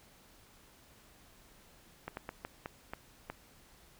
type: slowing click train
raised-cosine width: 0.5 ms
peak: -24 dBFS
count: 7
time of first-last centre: 2.08-3.3 s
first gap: 91 ms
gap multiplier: 1.32
effects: pink hiss -61 dBFS RMS until 3.99 s